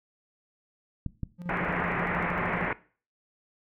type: clicks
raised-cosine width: 5 ms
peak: -19 dBFS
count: 2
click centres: 1.063 / 1.233 s
type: tone with tremolo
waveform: triangle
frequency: 175.8 Hz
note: F3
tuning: 12 cents sharp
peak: -29 dBFS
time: 1.38-2.69 s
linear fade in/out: 50 ms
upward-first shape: square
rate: 13 Hz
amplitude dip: 60%
type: low-pass noise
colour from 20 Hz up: white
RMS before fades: -30 dBFS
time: 1.49-2.73 s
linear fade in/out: 2 ms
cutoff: 2200 Hz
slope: 48 dB/octave
effects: noise-tail reverb RT60 0.4 s tail -19 dB re dry